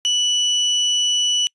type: tone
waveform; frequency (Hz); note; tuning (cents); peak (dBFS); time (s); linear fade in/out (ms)
35% pulse; 2960; F#7; 0; -14; 0.05-1.47; 0
effects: noise-tail reverb RT60 0.1 s tail -26 dB re dry + resampled to 24000 Hz